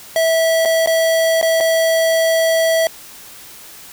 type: tone with dropouts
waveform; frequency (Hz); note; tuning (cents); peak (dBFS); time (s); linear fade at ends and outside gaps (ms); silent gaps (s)
square; 653; E5; -17; -13; 0.16-2.87; 1; 0.651-0.656 / 0.861-0.873 / 1.414-1.427 / 1.603-1.607
effects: white hiss -38 dBFS RMS until 3.92 s